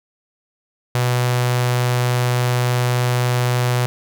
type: tone with notch filter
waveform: sawtooth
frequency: 123.47 Hz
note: B2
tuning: in tune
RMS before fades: -18 dBFS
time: 0.95-3.86 s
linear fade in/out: 0 ms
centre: 270 Hz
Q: 1.3
effects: none